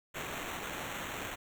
blue noise with sample-and-hold, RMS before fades -40 dBFS, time 0.14-1.36 s, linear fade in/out 20 ms, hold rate 4900 Hz, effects none

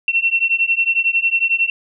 sine beating tone pair, 2707 / 2718 Hz, E7 / F7, +45 / -48 cents, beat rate 11 Hz, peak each -17 dBFS, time 0.08-1.7 s, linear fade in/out 2 ms, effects none

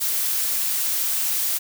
blue noise, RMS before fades -23 dBFS, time 0-1.59 s, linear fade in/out 20 ms, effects none

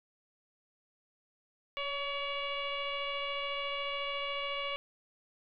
sine tone with frequency modulation, 1700 Hz, G#6, 40 cents sharp, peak -33 dBFS, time 1.77-4.76 s, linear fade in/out 0 ms, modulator 569 Hz, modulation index 2.6, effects none

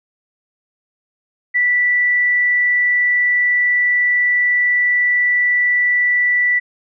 sine tone, 1966 Hz, B6, 8 cents flat, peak -12 dBFS, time 1.54-6.6 s, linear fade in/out 20 ms, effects none

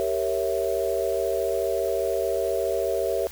sine chord, G diminished seventh, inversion none, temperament equal, 392 / 466.2 / 554.4 / 659.3 Hz, G4 / Bb4 / Db5 / Fb5, 0 / 0 / 0 / 0 cents, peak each -28 dBFS, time 0-3.27 s, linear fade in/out 0 ms, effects added 68 Hz sine -44 dBFS peak until 3.31 s + white hiss -43 dBFS RMS until 3.31 s

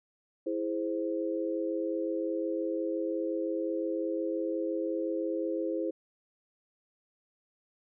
sine chord, E augmented, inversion none, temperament equal, 329.6 / 415.3 / 523.3 Hz, E4 / G#4 / B#4, 0 / 0 / 0 cents, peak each -32 / -36 / -34 dBFS, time 0.46-5.91 s, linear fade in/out 10 ms, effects none

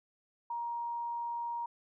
sine tone, 942 Hz, A#5, 18 cents sharp, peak -34 dBFS, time 0.5-1.66 s, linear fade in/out 5 ms, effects none

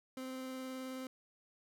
30% pulse tone with vibrato, 259.9 Hz, C4, 11 cents flat, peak -39 dBFS, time 0.17-1.07 s, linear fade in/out 2 ms, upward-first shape sine, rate 19 Hz, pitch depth 10 cents each way, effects none

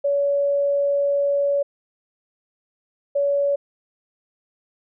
sine tone pair in turn, 566 / 566 Hz, C#5 / C#5, +36 / +36 cents, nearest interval unison, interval 0 cents, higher neither, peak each -17 dBFS, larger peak neither, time 0.04-1.63 / 3.15-3.56 s, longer first, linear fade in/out 10 ms, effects none

